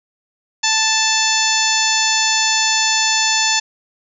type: harmonic tone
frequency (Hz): 880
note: A5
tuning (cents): 0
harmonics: 1 / 2 / 3 / 4 / 5 / 6 / 7 / 8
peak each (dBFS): -22 / -22 / -22 / -22 / -22 / -22 / -22 / -22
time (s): 0.63-3.6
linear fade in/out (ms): 10
effects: none